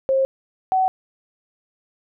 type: tone pair in turn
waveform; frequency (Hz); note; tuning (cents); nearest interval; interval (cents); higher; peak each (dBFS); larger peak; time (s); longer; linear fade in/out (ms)
sine; 534 / 753.5; C5 / F#5; +35 / +31; tritone; 596; second; -15; neither; 0.09-0.25 / 0.72-0.88; neither; 0
effects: none